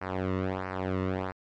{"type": "tone with flanger", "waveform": "sawtooth", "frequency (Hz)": 93.6, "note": "F#2", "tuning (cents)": 20, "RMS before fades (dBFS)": -31, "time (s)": [0.01, 1.32], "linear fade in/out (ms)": 10, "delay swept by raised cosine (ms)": [0.28, 1.28], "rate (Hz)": 1.5, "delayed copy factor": -0.85, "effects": ["low-pass 2000 Hz 12 dB/octave", "MP3 64 kbps"]}